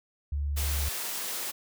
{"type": "tone", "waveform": "sine", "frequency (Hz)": 72, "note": "D2", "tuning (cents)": -34, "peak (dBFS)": -27, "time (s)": [0.32, 0.89], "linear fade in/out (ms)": 5}
{"type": "high-pass noise", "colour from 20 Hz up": "white", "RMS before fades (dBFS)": -34, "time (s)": [0.56, 1.52], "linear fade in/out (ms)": 20, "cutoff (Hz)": 250, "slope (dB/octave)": 12}
{"effects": []}